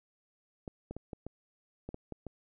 clicks, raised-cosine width 2 ms, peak -27 dBFS, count 9, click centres 0.678 / 0.91 / 0.966 / 1.132 / 1.266 / 1.89 / 1.944 / 2.123 / 2.267 s, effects none

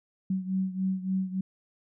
sine beating tone pair, 187.9 / 191.4 Hz, F#3 / G3, +27 / -41 cents, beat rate 3.5 Hz, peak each -28 / -32 dBFS, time 0.3-1.41 s, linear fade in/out 5 ms, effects none

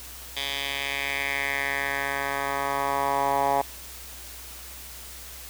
10% pulse tone with band-pass filter sweep, 139.3 Hz, C#3, 9 cents sharp, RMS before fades -27 dBFS, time 0.36-3.62 s, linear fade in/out 10 ms, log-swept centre 3300 to 830 Hz, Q 2.9, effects added 62 Hz sine -46 dBFS peak until 5.49 s + white hiss -42 dBFS RMS until 5.49 s

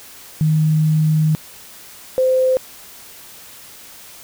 sine tone pair in turn, 155.56 / 516.9 Hz, D#3 / C5, 0 / -21 cents, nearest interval octave + major sixth, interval 2079 cents, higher second, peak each -12 dBFS, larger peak neither, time 0.41-1.35 / 2.18-2.57 s, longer first, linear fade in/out 0 ms, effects white hiss -40 dBFS RMS until 4.23 s

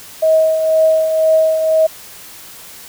sine tone with tremolo, 636 Hz, D#5, 38 cents sharp, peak -7 dBFS, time 0.22-1.87 s, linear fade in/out 10 ms, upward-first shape triangle, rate 2 Hz, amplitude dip 55%, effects white hiss -36 dBFS RMS until 2.88 s

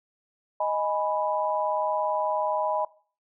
sine chord, G# minor, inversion second, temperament equal, 622.3 / 830.6 / 987.8 Hz, D#5 / G#5 / B5, 0 / 0 / 0 cents, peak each -27 / -29 / -28 dBFS, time 0.6-2.85 s, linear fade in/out 5 ms, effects noise-tail reverb RT60 0.4 s tail -19 dB re dry

